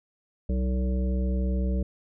harmonic tone with a mistuned harmonic, 63.3 Hz, B1, 43 cents sharp, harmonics 1 / 3 / 5 / 7 / 9, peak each -24 / -30 / -39 / -39 / -40 dBFS, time 0.49-1.83 s, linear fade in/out 5 ms, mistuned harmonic 7, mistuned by +17 cents, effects none

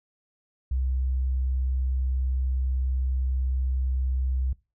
sine tone, 64.6 Hz, C2, 21 cents flat, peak -23 dBFS, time 0.71-4.53 s, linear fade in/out 5 ms, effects noise-tail reverb RT60 0.3 s tail -22 dB re dry

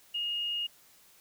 sine tone, 2855 Hz, F7, 37 cents sharp, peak -30 dBFS, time 0.14-0.67 s, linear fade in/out 10 ms, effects white hiss -60 dBFS RMS until 1.2 s

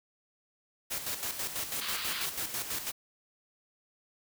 white noise with tremolo, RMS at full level -34 dBFS, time 0.9-2.92 s, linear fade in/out 20 ms, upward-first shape square, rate 6.1 Hz, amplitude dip 55%
white band-pass noise, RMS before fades -38 dBFS, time 1.81-2.26 s, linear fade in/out 5 ms, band 990 to 4900 Hz, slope 96 dB/octave
effects none

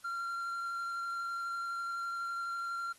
triangle tone with vibrato, 1377 Hz, F6, 25 cents flat, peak -33 dBFS, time 0.04-2.93 s, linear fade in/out 10 ms, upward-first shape triangle, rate 12 Hz, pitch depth 10 cents each way, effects white hiss -62 dBFS RMS until 2.98 s + AAC 32 kbps

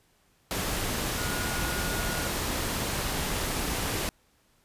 sine tone in noise, 1442 Hz, F#6, 45 cents flat, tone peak -36 dBFS, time 1.18-2.27 s, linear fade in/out 0 ms, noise pink, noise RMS -30 dBFS, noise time 0.51-4.09 s, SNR -9 dB, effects pink hiss -66 dBFS RMS until 4.64 s + resampled to 32000 Hz

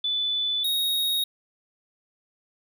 sine / square tone pair in turn, 3488 / 3757 Hz, A7 / A#7, -16 / +13 cents, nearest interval minor second, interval 129 cents, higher second, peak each -23 dBFS, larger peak neither, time 0.04-0.64 / 0.64-1.24 s, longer neither, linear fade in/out 5 ms, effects none

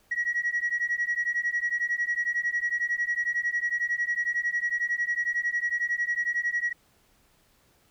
sine beating tone pair, 1908 / 1919 Hz, A#6 / A#6, +40 / +50 cents, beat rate 11 Hz, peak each -27 dBFS, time 0.11-6.73 s, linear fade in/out 10 ms, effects tanh soft clip ceiling -20 dBFS + pink hiss -64 dBFS RMS until 7.9 s

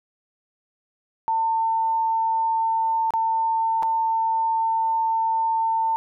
sine tone with dropouts, 899 Hz, A5, 37 cents sharp, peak -19 dBFS, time 1.28-5.96 s, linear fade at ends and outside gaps 0 ms, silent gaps 3.106-3.137 / 3.825-3.831 s, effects none

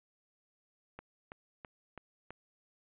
click train, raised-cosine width 0.5 ms, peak -30 dBFS, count 5, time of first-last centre 0.99-2.306 s, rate 3.04 Hz, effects resampled to 8000 Hz

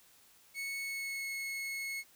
40% pulse tone with pitch glide, 2208 to 2184 Hz, C#7 to C#7, -7 to -26 cents, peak -36 dBFS, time 0.54-2.04 s, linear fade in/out 50 ms, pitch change -19 cents, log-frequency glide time 0.8-1.3 s, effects white hiss -63 dBFS RMS until 2.15 s

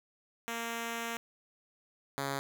5% pulse tone pair in turn, 231.5 / 138.37 Hz, A#3 / C#3, -12 / -3 cents, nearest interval major sixth, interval 891 cents, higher first, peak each -24 / -22 dBFS, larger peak second, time 0.48-1.17 / 2.18-2.39 s, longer first, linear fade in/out 0 ms, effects 10-bit

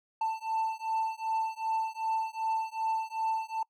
triangle beating tone pair, 887 / 889.6 Hz, A5 / A5, +14 / +19 cents, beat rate 2.6 Hz, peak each -30 dBFS, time 0.21-3.63 s, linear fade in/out 5 ms, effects noise-tail reverb RT60 0.1 s tail -25 dB re dry + MP3 96 kbps

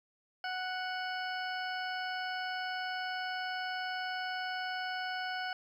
harmonic tone, 740 Hz, F#5, in tune, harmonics 1 / 2 / 3 / 4 / 6 / 7, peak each -38 / -38 / -47 / -45 / -49 / -49 dBFS, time 0.44-5.53 s, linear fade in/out 2 ms, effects 11-bit

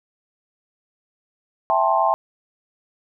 sine chord, A minor seventh, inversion second, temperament just, 660 / 792 / 880 / 1056 Hz, E5 / G5 / A5 / C6, +2 / +18 / 0 / +16 cents, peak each -21 dBFS, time 1.7-2.14 s, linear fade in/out 0 ms, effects none

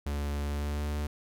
45% pulse tone with pitch glide, 72.2 to 73.93 Hz, D2 to D2, -29 to +12 cents, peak -30 dBFS, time 0.06-1.07 s, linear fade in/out 5 ms, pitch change +41 cents, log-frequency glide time 0.41-0.88 s, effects none

